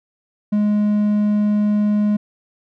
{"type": "tone", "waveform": "triangle", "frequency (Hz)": 208.7, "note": "G#3", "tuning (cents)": 9, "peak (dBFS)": -12, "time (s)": [0.52, 2.17], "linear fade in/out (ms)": 10, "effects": []}